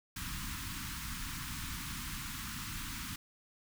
pink band-stop noise, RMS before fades -41 dBFS, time 0.16-3.16 s, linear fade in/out 5 ms, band 290 to 1000 Hz, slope 48 dB/octave, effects none

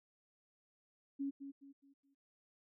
sine tone with echo, 277.3 Hz, C#4, 1 cent sharp, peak -36 dBFS, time 1.19-1.31 s, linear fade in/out 20 ms, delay 210 ms, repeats 4, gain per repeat -9 dB, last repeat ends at 2.15 s, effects none

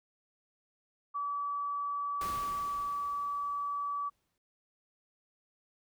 sine tone, 1148 Hz, D6, 40 cents flat, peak -32 dBFS, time 1.14-4.1 s, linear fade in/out 20 ms
pink noise with exponential decay, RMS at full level -42 dBFS, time 2.21-4.38 s, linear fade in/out 2 ms, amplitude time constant 470 ms
effects none

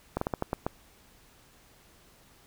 slowing click train, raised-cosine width 1 ms, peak -14 dBFS, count 7, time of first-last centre 0.17-0.665 s, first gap 44 ms, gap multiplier 1.25, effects pink hiss -59 dBFS RMS until 2.46 s

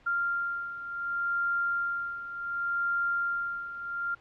sine beating tone pair, 1392 / 1392.68 Hz, F6 / F6, -6 / -5 cents, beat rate 0.68 Hz, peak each -29 / -34 dBFS, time 0.06-4.15 s, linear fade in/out 10 ms, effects pink hiss -59 dBFS RMS until 4.2 s + low-pass 3000 Hz 12 dB/octave

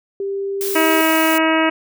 sine tone, 394.6 Hz, G4, 11 cents sharp, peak -20 dBFS, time 0.2-1.01 s, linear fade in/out 2 ms
blue noise, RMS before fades -25 dBFS, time 0.61-1.38 s, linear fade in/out 0 ms
harmonic tone, 320 Hz, D#4, 49 cents sharp, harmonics 1 / 2 / 3 / 4 / 5 / 6 / 7 / 8 / 9, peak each -17 / -20 / -22 / -23 / -24 / -25 / -25 / -26 / -27 dBFS, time 0.75-1.7 s, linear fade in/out 10 ms
effects none

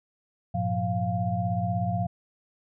sine tone cluster, 100.3 / 116.6 / 177.8 / 698 Hz, G2 / A#2 / F3 / F5, +40 / +1 / +31 / -1 cents, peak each -30 dBFS, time 0.54-2.07 s, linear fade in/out 10 ms, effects none

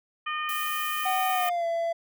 harmonic tone, 611 Hz, D#5, 32 cents flat, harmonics 2 / 3 / 4 / 5, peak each -30 / -35 / -36 / -38 dBFS, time 0.26-1.5 s, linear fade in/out 10 ms
violet noise, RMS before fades -35 dBFS, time 0.49-1.49 s, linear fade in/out 0 ms
triangle tone with pitch glide, 750 to 672 Hz, F#5 to E5, +23 to +33 cents, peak -23 dBFS, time 1.05-1.93 s, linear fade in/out 10 ms, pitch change -190 cents, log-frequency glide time 1.31-1.66 s
effects none

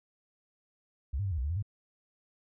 sine tone with pitch steps, 67.2 / 100.7 / 96.5 / 81.5 / 62.1 / 73.6 / 86.7 / 103.1 Hz, C2 / G2 / G2 / E2 / B1 / D2 / F2 / G#2, +47 / +47 / -27 / -19 / +10 / +4 / -12 / -12 cents, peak -29 dBFS, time 1.13-1.626 s, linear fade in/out 10 ms, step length 62 ms, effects none

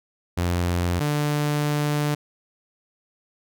sawtooth tone pair in turn, 87.7 / 147.84 Hz, F2 / D3, +8 / +12 cents, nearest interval major sixth, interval 904 cents, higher second, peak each -17 dBFS, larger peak neither, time 0.37-1 / 1-2.15 s, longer second, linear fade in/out 10 ms, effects none

